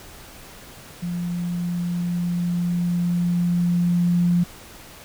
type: tone with level ramp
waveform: sine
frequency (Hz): 174.61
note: F3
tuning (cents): 0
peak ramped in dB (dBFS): -24 to -15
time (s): 1.02-4.44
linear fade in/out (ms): 10
effects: pink hiss -43 dBFS RMS until 5.04 s